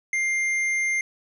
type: tone with hard clipping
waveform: sine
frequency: 2100 Hz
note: C7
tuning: 6 cents sharp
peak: -23 dBFS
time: 0.13-1.01 s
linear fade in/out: 2 ms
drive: 7 dB
effects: none